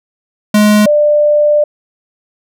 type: tone pair in turn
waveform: square / sine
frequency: 210 / 594 Hz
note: G#3 / D5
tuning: +19 / +20 cents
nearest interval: octave + tritone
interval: 1801 cents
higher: second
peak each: -6 dBFS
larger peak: neither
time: 0.54-0.86 / 0.86-1.64 s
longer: second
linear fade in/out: 5 ms
effects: none